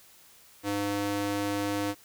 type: tone with high-pass filter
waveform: square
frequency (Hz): 101.5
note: G#2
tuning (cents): -39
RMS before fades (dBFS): -30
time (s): 0.63-1.95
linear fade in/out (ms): 50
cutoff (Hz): 270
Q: 1.2
effects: white hiss -56 dBFS RMS until 2.04 s